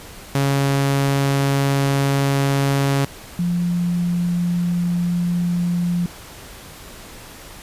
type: tone pair in turn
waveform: sawtooth / sine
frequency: 138.6 / 174.63 Hz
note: C#3 / F3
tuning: 0 / 0 cents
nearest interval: major third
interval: 400 cents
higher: second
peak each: -12 / -17 dBFS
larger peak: first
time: 0.35-3.05 / 3.39-6.06 s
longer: first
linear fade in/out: 2 ms
effects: pink hiss -39 dBFS RMS until 7.62 s + resampled to 32000 Hz